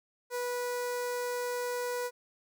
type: tone with notch filter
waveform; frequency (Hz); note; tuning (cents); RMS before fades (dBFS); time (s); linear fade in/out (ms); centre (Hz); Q
sawtooth; 490; B4; -14; -34; 0.3-2.11; 50; 3100; 1.6
effects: none